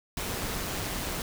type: noise with amplitude modulation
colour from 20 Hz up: pink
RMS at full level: -31 dBFS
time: 0.17-1.22 s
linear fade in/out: 2 ms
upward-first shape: sine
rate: 192 Hz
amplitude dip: 45%
effects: none